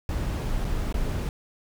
brown noise with dropouts, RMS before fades -27 dBFS, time 0.09-1.29 s, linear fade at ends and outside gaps 1 ms, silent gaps 0.646-0.65 / 0.926-0.942 s, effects none

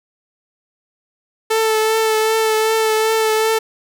sawtooth tone with vibrato, 440 Hz, A4, in tune, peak -10 dBFS, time 1.5-3.59 s, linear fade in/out 10 ms, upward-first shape triangle, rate 2.6 Hz, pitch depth 23 cents each way, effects none

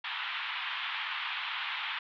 white band-pass noise, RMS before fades -36 dBFS, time 0.04-1.99 s, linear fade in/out 5 ms, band 870 to 3500 Hz, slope 48 dB/octave, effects none

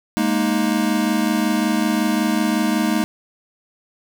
square chord, Ab suspended second, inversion none, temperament equal, 207.7 / 233.1 / 311.1 Hz, Ab3 / Bb3 / Eb4, 0 / 0 / 0 cents, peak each -22 dBFS, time 0.17-3.04 s, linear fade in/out 0 ms, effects none

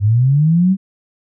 sine linear sweep, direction up, 97.5 to 196.2 Hz, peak -9 dBFS, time 0-0.77 s, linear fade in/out 50 ms, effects none

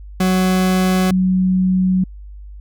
40% pulse / sine tone pair in turn, 185.6 / 185.6 Hz, F#3 / F#3, +6 / +6 cents, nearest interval unison, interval 0 cents, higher neither, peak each -12 dBFS, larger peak neither, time 0.2-1.11 / 1.11-2.04 s, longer second, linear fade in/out 5 ms, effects added 50 Hz sine -32 dBFS peak until 2.6 s

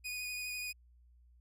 sawtooth tone with vibrato, 2474 Hz, D#7, 10 cents flat, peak -35 dBFS, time 0.04-0.73 s, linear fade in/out 20 ms, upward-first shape sine, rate 12 Hz, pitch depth 15 cents each way, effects added 60 Hz sine -60 dBFS peak until 1.4 s

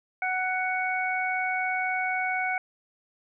harmonic tone, 743 Hz, F#5, 7 cents sharp, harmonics 1 / 2 / 3, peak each -29 / -31 / -29 dBFS, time 0.22-2.58 s, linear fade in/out 2 ms, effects none

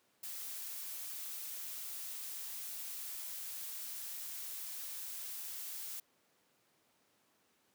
blue noise, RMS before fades -44 dBFS, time 0.23-6 s, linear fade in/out 5 ms, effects pink hiss -73 dBFS RMS until 7.74 s + high-pass 200 Hz 12 dB/octave

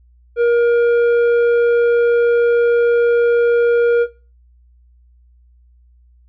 sine tone with tanh clipping, 473.2 Hz, A#4, 26 cents sharp, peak -12 dBFS, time 0.36-4.07 s, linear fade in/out 50 ms, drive 8 dB, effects noise-tail reverb RT60 0.3 s tail -17 dB re dry + added 60 Hz sine -47 dBFS peak until 6.28 s

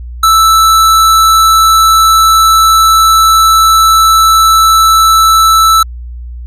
square tone, 1318.5 Hz, E6, in tune, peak -4 dBFS, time 0.23-5.83 s, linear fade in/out 5 ms, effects added 60 Hz sine -21 dBFS peak until 6.46 s + resampled to 32000 Hz

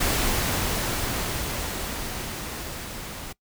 pink noise with level ramp, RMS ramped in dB -23 to -37 dBFS, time 0-3.33 s, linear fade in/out 10 ms, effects noise-tail reverb RT60 0.1 s tail -22 dB re dry

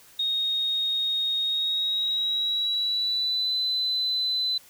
sine tone with pitch glide, 3729 to 4020 Hz, A#7 to B7, 0 to +30 cents, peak -23 dBFS, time 0.19-4.58 s, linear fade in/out 5 ms, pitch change +130 cents, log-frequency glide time 1.41-3.56 s, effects white hiss -53 dBFS RMS until 4.69 s

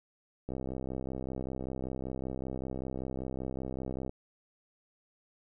click train, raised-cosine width 2 ms, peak -24 dBFS, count 236, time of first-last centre 0.49-4.094 s, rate 65.2 Hz, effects none

